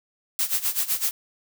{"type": "noise with tremolo", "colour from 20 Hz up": "blue", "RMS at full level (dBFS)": -22, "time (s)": [0.39, 1.11], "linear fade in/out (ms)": 0, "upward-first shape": "sine", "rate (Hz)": 7.9, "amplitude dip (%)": 85, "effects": []}